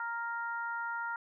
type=harmonic tone; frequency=466.2 Hz; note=A#4; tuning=in tune; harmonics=2 / 3 / 4; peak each=-38 / -36 / -47 dBFS; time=0-1.16 s; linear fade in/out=2 ms; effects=none